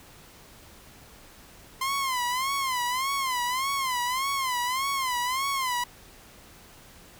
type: tone with vibrato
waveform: sawtooth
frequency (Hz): 1039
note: C6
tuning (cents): -12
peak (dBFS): -22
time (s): 1.81-5.84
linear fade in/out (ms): 5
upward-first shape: sine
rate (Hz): 1.7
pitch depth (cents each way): 120
effects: pink hiss -51 dBFS RMS until 7.19 s